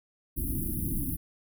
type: band-stop noise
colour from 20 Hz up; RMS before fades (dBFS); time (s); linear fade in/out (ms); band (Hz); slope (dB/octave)
pink; -31; 0.36-1.17; 20; 340 to 10000; 96
effects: none